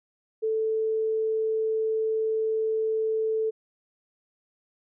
sine tone, 440.3 Hz, A4, 1 cent sharp, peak -23 dBFS, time 0.42-3.51 s, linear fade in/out 20 ms, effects none

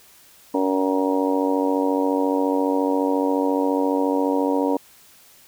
harmonic tone, 94.4 Hz, F#2, 35 cents sharp, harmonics 3 / 4 / 5 / 6 / 7 / 8 / 9 / 10, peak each -21 / -32 / -24 / -27 / -34 / -32 / -36 / -27 dBFS, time 0.54-4.77 s, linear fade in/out 5 ms, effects white hiss -51 dBFS RMS until 5.47 s

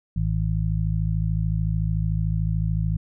harmonic tone, 53.6 Hz, A1, 45 cents flat, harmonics 1 / 2 / 3, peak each -25 / -25 / -25 dBFS, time 0.16-2.97 s, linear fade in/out 5 ms, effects none

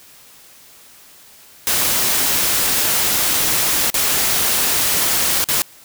white noise with dropouts, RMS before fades -17 dBFS, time 1.67-5.62 s, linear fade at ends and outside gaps 0 ms, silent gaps 3.901-3.942 / 5.441-5.487 s, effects white hiss -45 dBFS RMS until 5.84 s

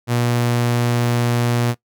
sawtooth tone, 119.9 Hz, A#2, 49 cents sharp, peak -12 dBFS, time 0.07-1.75 s, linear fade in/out 50 ms, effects noise-tail reverb RT60 0.1 s tail -19 dB re dry

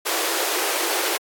pink high-pass noise, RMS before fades -23 dBFS, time 0.05-1.18 s, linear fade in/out 20 ms, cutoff 320 Hz, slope 96 dB/octave, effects AAC 64 kbps

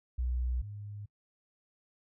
sine tone pair in turn, 61.74 / 103.09 Hz, B1 / G#2, 0 / -12 cents, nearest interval major sixth, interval 888 cents, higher second, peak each -29 / -40 dBFS, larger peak first, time 0.18-0.62 / 0.62-1.06 s, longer neither, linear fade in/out 10 ms, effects noise-tail reverb RT60 0.1 s tail -26 dB re dry

